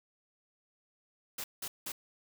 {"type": "noise bursts", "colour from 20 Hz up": "white", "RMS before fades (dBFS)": -39, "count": 3, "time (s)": [1.38, 1.92], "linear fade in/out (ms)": 5, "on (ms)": 60, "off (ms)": 180, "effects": []}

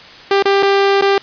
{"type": "tone with dropouts", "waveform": "sawtooth", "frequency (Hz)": 395.8, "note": "G4", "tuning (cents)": 17, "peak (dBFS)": -6, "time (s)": [0.31, 1.18], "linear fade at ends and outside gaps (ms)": 2, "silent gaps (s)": [[0.425, 0.455], [0.626, 0.63], [1.012, 1.022]], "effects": ["white hiss -37 dBFS RMS until 1.22 s", "resampled to 11025 Hz"]}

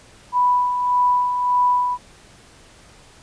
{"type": "tone with tremolo", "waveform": "sine", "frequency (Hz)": 987.8, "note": "B5", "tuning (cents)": 0, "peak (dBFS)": -13, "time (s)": [0.32, 1.98], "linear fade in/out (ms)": 50, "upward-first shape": "sine", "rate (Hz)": 1.7, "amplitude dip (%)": 50, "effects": ["pink hiss -48 dBFS RMS until 3.22 s", "resampled to 22050 Hz"]}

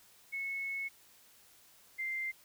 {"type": "tone pair in turn", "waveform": "sine", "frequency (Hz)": [2196, 2090], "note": ["C#7", "C7"], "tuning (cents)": [-17, -2], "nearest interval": "minor second", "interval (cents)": 85, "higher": "first", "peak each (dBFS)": [-35, -34], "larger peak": "second", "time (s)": [[0.32, 0.89], [1.98, 2.32]], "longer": "first", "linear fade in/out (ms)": 20, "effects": ["white hiss -62 dBFS RMS until 2.44 s"]}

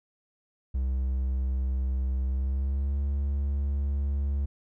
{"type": "tone with pitch glide", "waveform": "triangle", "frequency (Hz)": [65, 70.07], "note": ["C2", "C#2"], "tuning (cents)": [-11, 19], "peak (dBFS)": -23, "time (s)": [0.74, 4.46], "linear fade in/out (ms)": 10, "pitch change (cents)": 130, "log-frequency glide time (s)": [2.24, 2.98], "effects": []}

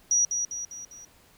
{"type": "tone with echo", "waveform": "sine", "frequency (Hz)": 5790, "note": "F#8", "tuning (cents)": -38, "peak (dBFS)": -19, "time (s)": [0.11, 0.25], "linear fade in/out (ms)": 2, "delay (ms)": 200, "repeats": 4, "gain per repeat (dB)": -6, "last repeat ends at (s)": 1.05, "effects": ["pink hiss -58 dBFS RMS until 1.37 s"]}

